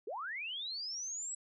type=linear sweep; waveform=sine; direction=up; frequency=361.1 to 7902 Hz; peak=-38 dBFS; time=0.07-1.35 s; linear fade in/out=5 ms; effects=none